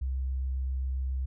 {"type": "tone with vibrato", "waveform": "sine", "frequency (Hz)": 65.41, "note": "C2", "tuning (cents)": 0, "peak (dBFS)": -28, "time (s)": [0.01, 1.26], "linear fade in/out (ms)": 10, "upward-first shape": "triangle", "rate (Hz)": 7.4, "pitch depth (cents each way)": 10, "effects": []}